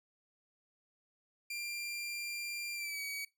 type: tone with pitch glide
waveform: sawtooth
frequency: 2381 to 2267 Hz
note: D7 to C#7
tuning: +23 to +38 cents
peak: -35 dBFS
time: 1.5-3.25 s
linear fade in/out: 5 ms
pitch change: -85 cents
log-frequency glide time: 2.74-3.01 s
effects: noise-tail reverb RT60 0.2 s tail -20 dB re dry